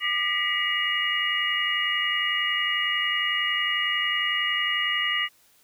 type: tone cluster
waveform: sine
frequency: 1201 / 1941 / 2032 / 2266 / 2874 Hz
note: D6 / B6 / B6 / C#7 / F7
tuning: +38 / -31 / +49 / +37 / +49 cents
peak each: -32 / -27 / -32 / -34 / -26 dBFS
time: 0-5.29 s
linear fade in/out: 50 ms
effects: white hiss -60 dBFS RMS until 5.63 s